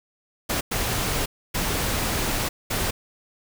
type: noise bursts at uneven times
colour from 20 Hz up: pink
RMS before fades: -25 dBFS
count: 4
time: 0.49-0.61 / 0.71-1.26 / 1.54-2.49 / 2.7-2.91 s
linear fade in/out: 10 ms
effects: none